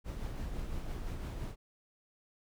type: noise with tremolo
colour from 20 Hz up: brown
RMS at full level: -37 dBFS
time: 0.04-1.56 s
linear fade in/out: 50 ms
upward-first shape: triangle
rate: 5.9 Hz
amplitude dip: 40%
effects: none